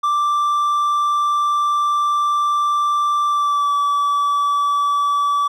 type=tone with pitch glide; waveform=triangle; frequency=1175 to 1151.5 Hz; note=D6 to D6; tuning=+1 to -34 cents; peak=-13 dBFS; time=0.03-5.48 s; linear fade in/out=10 ms; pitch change=-35 cents; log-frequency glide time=3.27-3.73 s; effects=none